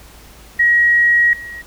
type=tone with level steps; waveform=sine; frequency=1900 Hz; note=A#6; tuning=33 cents sharp; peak=-9 / -28 dBFS; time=0.59-1.62 s; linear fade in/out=10 ms; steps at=1.33 s; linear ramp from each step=2 ms; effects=added 54 Hz sine -43 dBFS peak until 1.66 s + pink hiss -43 dBFS RMS until 1.66 s